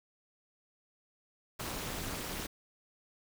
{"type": "noise with amplitude modulation", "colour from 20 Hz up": "pink", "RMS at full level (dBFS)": -35, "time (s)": [1.59, 2.47], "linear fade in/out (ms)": 10, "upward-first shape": "sine", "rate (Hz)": 243, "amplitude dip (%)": 90, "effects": []}